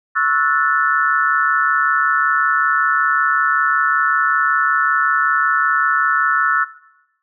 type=chord; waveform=sine; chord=F# minor seventh; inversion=second; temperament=equal with one note detuned; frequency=1108.7 / 1318.5 / 1463.8 / 1760 Hz; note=C#6 / E6 / F#6 / A6; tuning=0 / 0 / -19 / 0 cents; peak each=-23 / -17 / -19 / -20 dBFS; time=0.15-6.65 s; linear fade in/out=20 ms; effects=noise-tail reverb RT60 0.9 s tail -18 dB re dry